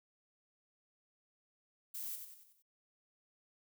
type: noise with echo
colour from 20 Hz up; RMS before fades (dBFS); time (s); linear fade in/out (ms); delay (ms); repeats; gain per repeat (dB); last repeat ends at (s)
violet; -43; 1.94-2.16; 10; 93; 5; -6; 2.625
effects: none